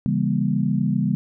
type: chord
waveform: sine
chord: C# diminished seventh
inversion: none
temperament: just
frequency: 138.59 / 166.31 / 199.57 / 239.5 Hz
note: C#3 / E3 / G3 / Bb3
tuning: 0 / +16 / +31 / +47 cents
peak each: -24 / -25 / -22 / -25 dBFS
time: 0.06-1.15 s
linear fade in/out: 0 ms
effects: none